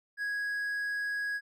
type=tone; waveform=triangle; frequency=1659 Hz; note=G#6; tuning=2 cents flat; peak=-29 dBFS; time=0.17-1.41 s; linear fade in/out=50 ms; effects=none